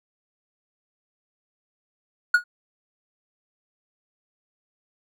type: tone with exponential decay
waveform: triangle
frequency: 1448 Hz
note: F#6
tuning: 38 cents flat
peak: -8 dBFS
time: 2.34-2.44 s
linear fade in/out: 5 ms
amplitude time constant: 21 ms
effects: none